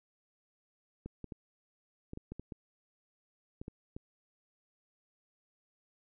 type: clicks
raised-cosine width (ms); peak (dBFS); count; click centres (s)
3; -29; 11; 1.06 / 1.243 / 1.322 / 2.134 / 2.174 / 2.32 / 2.396 / 2.522 / 3.615 / 3.681 / 3.965
effects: none